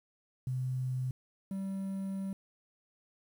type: tone pair in turn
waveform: sine / triangle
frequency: 128.4 / 193.56 Hz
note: C3 / G3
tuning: -32 / -22 cents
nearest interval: perfect fifth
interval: 710 cents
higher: second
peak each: -31 / -32 dBFS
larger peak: first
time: 0.47-1.11 / 1.51-2.33 s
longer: second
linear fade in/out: 2 ms
effects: 10-bit